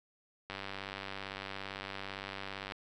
click train, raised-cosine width 0.3 ms, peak -24 dBFS, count 218, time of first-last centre 0.5-2.721 s, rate 97.7 Hz, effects none

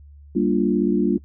sine chord, G minor seventh, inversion none, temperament equal with one note detuned, 196 / 234.3 / 293.7 / 349.2 Hz, G3 / Bb3 / D4 / F4, 0 / +9 / 0 / 0 cents, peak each -22 dBFS, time 0.35-1.18 s, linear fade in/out 10 ms, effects noise-tail reverb RT60 0.1 s tail -22 dB re dry + added 72 Hz sine -42 dBFS peak until 1.24 s

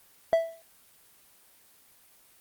triangle tone with exponential decay, 659.3 Hz, E5, in tune, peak -14 dBFS, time 0.33-0.62 s, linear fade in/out 0 ms, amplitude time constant 61 ms, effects white hiss -59 dBFS RMS until 2.4 s + Opus 24 kbps

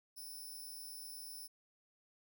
5% pulse tone with amplitude modulation, 5274 Hz, E8, in tune, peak -37 dBFS, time 0.16-1.48 s, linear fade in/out 20 ms, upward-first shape sine, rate 228 Hz, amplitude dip 95%, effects none

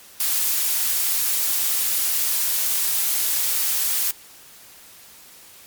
blue noise, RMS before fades -21 dBFS, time 0.2-4.11 s, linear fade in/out 2 ms, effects white hiss -46 dBFS RMS until 5.66 s + MP3 96 kbps

